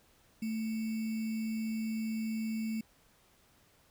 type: tone with sample-and-hold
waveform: sine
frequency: 221.2 Hz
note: A3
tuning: 9 cents sharp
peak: -32 dBFS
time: 0.42-2.81 s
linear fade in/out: 5 ms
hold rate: 2450 Hz
effects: pink hiss -66 dBFS RMS until 3.9 s